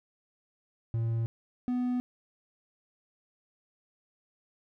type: tone pair in turn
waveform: triangle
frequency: 114.5 / 248.1 Hz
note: A#2 / B3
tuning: -31 / +8 cents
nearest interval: octave + minor second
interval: 1339 cents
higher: second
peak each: -25 dBFS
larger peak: neither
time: 0.94-1.26 / 1.68-2 s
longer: neither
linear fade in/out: 0 ms
effects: none